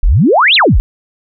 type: exponential two-way sweep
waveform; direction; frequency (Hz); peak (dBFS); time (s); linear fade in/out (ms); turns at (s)
sine; up then down; 30.18 to 4214 to 30.18; -5; 0.03-0.8; 0; 0.55
effects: none